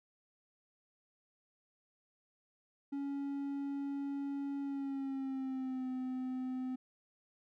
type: tone with pitch glide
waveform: triangle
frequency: 279.8 to 256.6 Hz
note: C#4 to C4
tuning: +16 to -34 cents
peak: -34 dBFS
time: 2.92-6.76 s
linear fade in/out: 10 ms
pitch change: -150 cents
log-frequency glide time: 4.61-5.88 s
effects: none